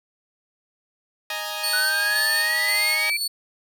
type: chord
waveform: 10% pulse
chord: D# suspended fourth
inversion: none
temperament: equal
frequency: 622.3 / 830.6 / 932.3 Hz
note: D#5 / G#5 / A#5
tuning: 0 / 0 / 0 cents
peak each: -23 / -23 / -25 dBFS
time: 1.3-3.1 s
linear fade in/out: 2 ms
type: tone with tremolo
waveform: sawtooth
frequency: 4435 Hz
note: C#8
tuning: in tune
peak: -20 dBFS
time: 1.63-3.28 s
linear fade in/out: 10 ms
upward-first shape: square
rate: 1.9 Hz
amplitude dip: 40%
type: exponential sweep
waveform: sine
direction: up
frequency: 1475 to 2354 Hz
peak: -21 dBFS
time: 1.73-3.17 s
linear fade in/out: 5 ms
effects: none